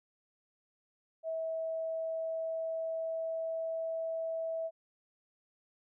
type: tone with pitch glide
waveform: sine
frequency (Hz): 648 to 652.5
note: E5 to E5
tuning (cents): -30 to -18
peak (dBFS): -33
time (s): 1.23-4.71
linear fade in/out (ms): 50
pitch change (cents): +12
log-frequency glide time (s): 1.5-3.94
effects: none